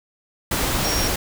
sine tone in noise, 5588 Hz, F8, in tune, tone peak -25 dBFS, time 0.84-1.08 s, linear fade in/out 5 ms, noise pink, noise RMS -22 dBFS, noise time 0.51-1.16 s, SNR -6 dB, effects none

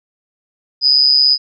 sine tone with amplitude modulation, 4978 Hz, D#8, in tune, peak -5 dBFS, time 0.81-1.38 s, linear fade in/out 50 ms, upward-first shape sine, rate 138 Hz, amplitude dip 70%, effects none

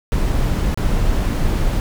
brown noise with dropouts, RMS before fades -17 dBFS, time 0.12-1.8 s, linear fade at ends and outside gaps 0 ms, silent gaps 0.744-0.775 s, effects none

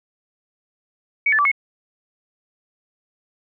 sine tone with pitch steps, 2254 / 1747 / 1159 / 2183 Hz, C#7 / A6 / D6 / C#7, +28 / -13 / -23 / -27 cents, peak -14 dBFS, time 1.26-1.516 s, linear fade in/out 5 ms, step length 64 ms, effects none

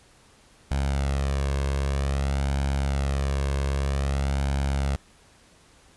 sawtooth tone with flanger, 69 Hz, C#2, 7 cents flat, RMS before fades -25 dBFS, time 0.71-4.96 s, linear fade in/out 0 ms, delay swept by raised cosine 1.3 to 1.87 ms, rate 0.52 Hz, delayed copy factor +0.55, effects pink hiss -56 dBFS RMS until 5.96 s + resampled to 24000 Hz

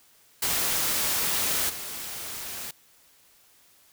white noise with level steps, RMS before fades -26 / -36 dBFS, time 0.42-2.71 s, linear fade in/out 5 ms, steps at 1.69 s, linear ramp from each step 10 ms, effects white hiss -59 dBFS RMS until 3.92 s

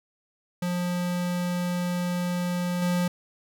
square tone with level steps, 177.3 Hz, F3, 26 cents sharp, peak -26 / -23 dBFS, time 0.62-3.08 s, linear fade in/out 5 ms, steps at 2.82 s, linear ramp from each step 2 ms, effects none

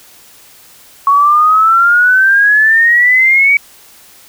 sine exponential sweep, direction up, 1108.7 to 2279 Hz, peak -5 dBFS, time 1.07-3.57 s, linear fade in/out 2 ms, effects white hiss -41 dBFS RMS until 4.28 s

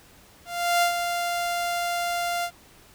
sawtooth tone with ADSR envelope, 696 Hz, F5, 6 cents flat, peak -14 dBFS, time 0.45-2.51 s, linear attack 370 ms, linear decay 100 ms, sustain -7 dB, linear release 70 ms, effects pink hiss -53 dBFS RMS until 2.94 s

